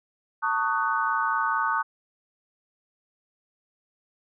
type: chord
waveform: sine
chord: D# half-diminished seventh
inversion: second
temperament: just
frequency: 896 / 1120.1 / 1244.5 / 1493.4 Hz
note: A5 / C#6 / D#6 / F#6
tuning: +31 / +18 / 0 / +16 cents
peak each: -28 dBFS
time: 0.42-1.83 s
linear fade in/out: 20 ms
effects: none